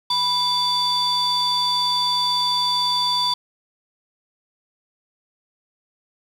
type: tone cluster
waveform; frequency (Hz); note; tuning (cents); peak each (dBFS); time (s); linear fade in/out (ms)
sine; 985 / 3486 / 4632; B5 / A7 / D8; -5 / -17 / -25; -21; 0.1-3.34; 5
effects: tanh soft clip ceiling -13 dBFS + 8-bit